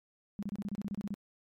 sine tone bursts, 201.9 Hz, G#3, 49 cents flat, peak -33 dBFS, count 12, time 0.39-1.141 s, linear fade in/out 0 ms, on 36 ms, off 29 ms, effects MP3 64 kbps

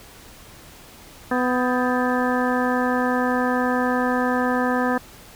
harmonic tone with a mistuned harmonic, 250 Hz, B3, 21 cents sharp, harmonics 1 / 2 / 3 / 4 / 5 / 6 / 7, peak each -22 / -25 / -27 / -28 / -29 / -30 / -30 dBFS, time 1.31-4.98 s, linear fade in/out 5 ms, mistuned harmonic 6, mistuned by +91 cents, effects pink hiss -45 dBFS RMS until 5.35 s

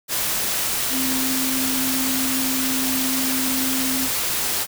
sine tone in noise, 261.6 Hz, C4, in tune, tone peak -24 dBFS, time 0.9-4.09 s, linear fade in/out 50 ms, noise white, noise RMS -23 dBFS, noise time 0.08-4.67 s, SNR -4 dB, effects none

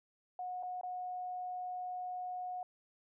sine tone with dropouts, 728 Hz, F#5, 28 cents flat, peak -38 dBFS, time 0.39-2.63 s, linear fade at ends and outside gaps 2 ms, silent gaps 0.627-0.632 / 0.812-0.833 s, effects none

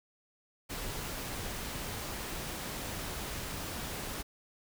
pink noise, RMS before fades -39 dBFS, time 0.69-4.23 s, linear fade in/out 20 ms, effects none

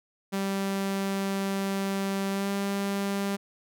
sawtooth tone with pitch glide, 195.6 to 198.56 Hz, G3 to G3, -4 to +22 cents, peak -23 dBFS, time 0.32-3.37 s, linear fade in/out 20 ms, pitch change +26 cents, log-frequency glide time 2.3-2.49 s, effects none

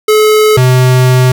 square tone pair in turn, 429.1 / 127.57 Hz, A4 / C3, -43 / -43 cents, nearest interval octave + major sixth, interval 2100 cents, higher first, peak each -5 dBFS, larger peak neither, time 0.08-0.57 / 0.57-1.32 s, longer second, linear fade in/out 5 ms, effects none

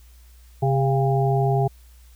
harmonic tone with a mistuned harmonic, 134.3 Hz, C3, 46 cents sharp, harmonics 1 / 3 / 5 / 6, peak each -19 / -24 / -26 / -27 dBFS, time 0.62-1.68 s, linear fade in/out 10 ms, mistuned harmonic 5, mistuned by +55 cents, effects added 60 Hz sine -46 dBFS peak until 2.15 s + white hiss -58 dBFS RMS until 2.15 s

